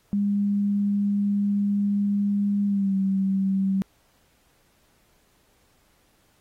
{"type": "tone with pitch glide", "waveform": "sine", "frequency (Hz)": [202.5, 193.13], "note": ["G#3", "G3"], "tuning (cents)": [-43, -26], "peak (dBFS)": -20, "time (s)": [0.13, 3.82], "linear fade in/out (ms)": 0, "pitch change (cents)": -83, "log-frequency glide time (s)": [2.66, 2.95], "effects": ["pink hiss -64 dBFS RMS until 6.4 s", "AAC 48 kbps"]}